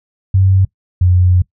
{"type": "tone pair in turn", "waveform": "sine", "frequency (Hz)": [95.4, 90.26], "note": ["G2", "F#2"], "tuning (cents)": [-47, -42], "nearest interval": "minor second", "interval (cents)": 95, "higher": "first", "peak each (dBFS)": -7, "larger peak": "neither", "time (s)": [[0.34, 0.65], [1.01, 1.42]], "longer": "second", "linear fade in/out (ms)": 5, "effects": ["noise-tail reverb RT60 0.1 s tail -21 dB re dry"]}